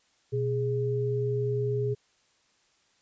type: tone pair together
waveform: sine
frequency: 122.94 / 414 Hz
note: B2 / G#4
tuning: -7 / -5 cents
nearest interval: octave + major sixth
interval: 2102 cents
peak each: -28 dBFS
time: 0.32-1.95 s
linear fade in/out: 20 ms
effects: white hiss -67 dBFS RMS until 3.01 s + resampled to 16000 Hz